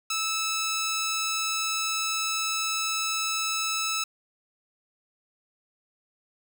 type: tone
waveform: 10% pulse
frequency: 1308 Hz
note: E6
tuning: 14 cents flat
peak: -18 dBFS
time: 0.1-4.04 s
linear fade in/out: 5 ms
effects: 9-bit